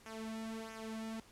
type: tone with flanger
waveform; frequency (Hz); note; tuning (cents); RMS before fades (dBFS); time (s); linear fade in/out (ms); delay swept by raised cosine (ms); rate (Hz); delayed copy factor
sawtooth; 222.3; A3; +18; -44; 0.06-1.2; 2; 0.23 to 2.63; 1.5; -0.75
effects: pink hiss -62 dBFS RMS until 1.31 s + low-pass 11000 Hz 12 dB/octave